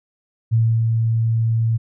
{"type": "tone with ADSR envelope", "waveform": "sine", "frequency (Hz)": 113.6, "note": "A#2", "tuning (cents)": -44, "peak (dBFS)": -12, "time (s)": [0.51, 1.78], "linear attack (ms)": 26, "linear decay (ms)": 290, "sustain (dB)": -3, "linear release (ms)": 20, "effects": []}